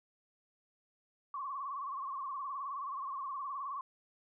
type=tone with vibrato; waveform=sine; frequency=1100 Hz; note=C#6; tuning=14 cents flat; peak=-37 dBFS; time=1.34-3.81 s; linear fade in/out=2 ms; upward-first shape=sine; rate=19 Hz; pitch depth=94 cents each way; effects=none